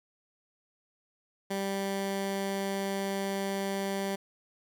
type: tone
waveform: 15% pulse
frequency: 196 Hz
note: G3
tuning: in tune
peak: -24 dBFS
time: 1.5-4.16 s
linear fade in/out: 10 ms
effects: none